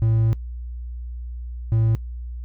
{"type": "tone pair in turn", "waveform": "triangle", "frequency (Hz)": [112.5, 112.5], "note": ["A2", "A2"], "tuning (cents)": [39, 39], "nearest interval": "unison", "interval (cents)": 0, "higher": "neither", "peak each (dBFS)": -14, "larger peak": "neither", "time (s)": [[0.02, 0.33], [1.72, 1.95]], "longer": "first", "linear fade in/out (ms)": 0, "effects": ["noise-tail reverb RT60 0.1 s tail -20 dB re dry", "added 60 Hz sine -29 dBFS peak until 2.44 s"]}